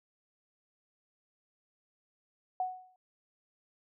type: tone with exponential decay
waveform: sine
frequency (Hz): 740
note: F#5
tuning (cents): 0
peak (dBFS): -27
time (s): 2.6-2.96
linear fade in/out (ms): 2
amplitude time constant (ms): 78
effects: none

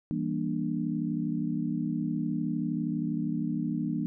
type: chord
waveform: sine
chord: E half-diminished seventh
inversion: none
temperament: just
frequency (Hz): 164.81 / 197.78 / 237.3 / 296.7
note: E3 / G3 / Bb3 / D4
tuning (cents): 0 / +16 / +31 / +18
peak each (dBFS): -33 / -35 / -32 / -33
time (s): 0.11-4.06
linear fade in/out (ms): 0
effects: none

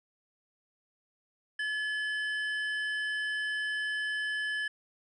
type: tone pair together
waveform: triangle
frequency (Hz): 1712 / 3045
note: A6 / F#7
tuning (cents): -48 / +49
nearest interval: minor seventh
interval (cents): 997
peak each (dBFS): -29 / -39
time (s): 1.59-4.68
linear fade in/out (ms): 5
effects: resampled to 22050 Hz

